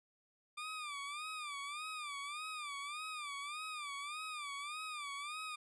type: tone with vibrato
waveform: 20% pulse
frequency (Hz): 1192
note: D6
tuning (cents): +25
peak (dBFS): -37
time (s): 0.57-5.56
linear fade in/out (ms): 10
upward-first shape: sine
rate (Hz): 1.7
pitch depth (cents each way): 110
effects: resampled to 22050 Hz